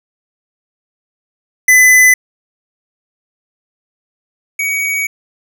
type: tone pair in turn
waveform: square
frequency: 2010 / 2256 Hz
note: B6 / C#7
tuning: +30 / +30 cents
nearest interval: major second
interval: 200 cents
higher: second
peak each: -5 / -15 dBFS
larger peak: first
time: 1.68-2.14 / 4.59-5.07 s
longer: second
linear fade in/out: 5 ms
effects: none